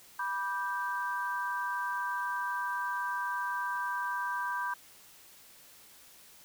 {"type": "chord", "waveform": "sine", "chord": "G major", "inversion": "first", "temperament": "just", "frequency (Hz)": [980, 1176, 1568], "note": ["B5", "D6", "G6"], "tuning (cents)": [-14, 2, 0], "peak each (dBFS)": [-34, -39, -35], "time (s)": [0.19, 4.74], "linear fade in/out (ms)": 5, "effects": ["white hiss -56 dBFS RMS until 6.44 s"]}